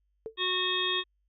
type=tone with exponential decay; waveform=sine; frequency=444.6 Hz; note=A4; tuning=18 cents sharp; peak=-30 dBFS; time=0.26-0.36 s; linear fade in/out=0 ms; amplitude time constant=21 ms
type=harmonic tone; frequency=366.8 Hz; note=F#4; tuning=15 cents flat; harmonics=1 / 3 / 5 / 7 / 9 / 10; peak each=-35 / -35 / -35 / -36 / -31 / -32 dBFS; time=0.37-1.04 s; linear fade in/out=50 ms
effects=added 50 Hz sine -70 dBFS peak until 1.28 s